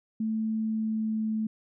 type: tone with pitch glide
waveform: sine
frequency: 220 to 218.4 Hz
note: A3 to A3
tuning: 0 to -13 cents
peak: -26 dBFS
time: 0.2-1.47 s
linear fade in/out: 5 ms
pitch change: -13 cents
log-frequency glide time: 0.58-1.26 s
effects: none